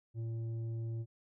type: tone with tanh clipping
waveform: triangle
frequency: 114.2 Hz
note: A#2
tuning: 35 cents flat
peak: -37 dBFS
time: 0.14-1.06 s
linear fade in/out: 50 ms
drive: 11 dB
effects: none